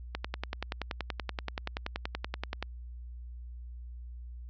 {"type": "click train", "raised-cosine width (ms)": 0.3, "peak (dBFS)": -17, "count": 27, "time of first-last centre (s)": [0.15, 2.626], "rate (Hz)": 10.5, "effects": ["added 60 Hz sine -41 dBFS peak until 4.49 s", "resampled to 16000 Hz"]}